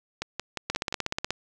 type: two click trains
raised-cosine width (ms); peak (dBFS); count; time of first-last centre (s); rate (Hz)
0.2; -13 / -10; 5 / 11; 0.22-0.925 / 0.7-1.306; 5.67 / 16.5
effects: none